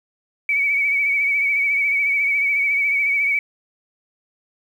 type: tone with vibrato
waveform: sine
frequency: 2265 Hz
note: C#7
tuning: 37 cents sharp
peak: -16 dBFS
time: 0.49-3.39 s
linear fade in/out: 2 ms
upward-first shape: sine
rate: 14 Hz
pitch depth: 44 cents each way
effects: 8-bit